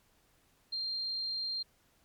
sine tone, 4186 Hz, C8, in tune, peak -33 dBFS, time 0.72-1.63 s, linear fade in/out 10 ms, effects pink hiss -69 dBFS RMS until 2.04 s + MP3 96 kbps

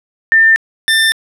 sine / 25% pulse tone pair in turn, 1797 / 1788.8 Hz, A6 / A6, +36 / +28 cents, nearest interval unison, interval 8 cents, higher first, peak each -5 dBFS, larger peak neither, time 0.32-0.56 / 0.88-1.12 s, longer neither, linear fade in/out 0 ms, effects low-pass 12000 Hz 12 dB/octave

